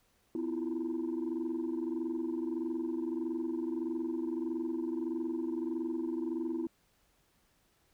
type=tone cluster; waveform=sine; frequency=251.7 / 326.1 / 347.7 Hz; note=B3 / E4 / F4; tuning=+33 / -19 / -8 cents; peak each=-37 / -33 / -37 dBFS; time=0.35-6.67 s; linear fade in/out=2 ms; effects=tanh soft clip ceiling -28 dBFS + pink hiss -71 dBFS RMS until 7.93 s